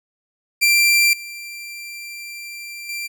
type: tone with level steps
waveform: sawtooth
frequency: 2361 Hz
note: D7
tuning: 9 cents sharp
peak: -9 / -28 / -22 dBFS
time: 0.61-3.08 s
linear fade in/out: 20 ms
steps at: 1.13 / 2.89 s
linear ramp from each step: 2 ms
effects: none